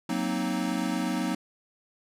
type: chord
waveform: square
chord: C half-diminished seventh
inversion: second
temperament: equal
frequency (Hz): 185 / 233.1 / 261.6 / 311.1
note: Gb3 / Bb3 / C4 / Eb4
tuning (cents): 0 / 0 / 0 / 0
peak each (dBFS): -33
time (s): 0.09-1.35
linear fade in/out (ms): 5
effects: low-pass 12000 Hz 12 dB/octave